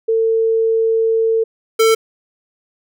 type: tone pair in turn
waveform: sine / square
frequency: 450 / 446.9 Hz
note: A4 / A4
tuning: +39 / +27 cents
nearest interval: unison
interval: 12 cents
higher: first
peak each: -12 / -10 dBFS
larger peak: second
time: 0.08-1.44 / 1.79-1.95 s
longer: first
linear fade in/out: 10 ms
effects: none